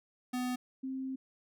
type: tone pair in turn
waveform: square / sine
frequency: 250 / 263.8 Hz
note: B3 / C4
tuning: +21 / +14 cents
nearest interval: minor second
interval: 93 cents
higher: second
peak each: -33 / -35 dBFS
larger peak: first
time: 0.33-0.56 / 0.83-1.16 s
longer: second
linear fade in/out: 10 ms
effects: none